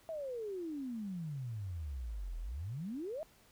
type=exponential two-way sweep; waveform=sine; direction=down then up; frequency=665 to 39.2 to 665 Hz; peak=-38 dBFS; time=0.09-3.23 s; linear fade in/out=0 ms; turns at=2.39 s; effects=pink hiss -65 dBFS RMS until 3.51 s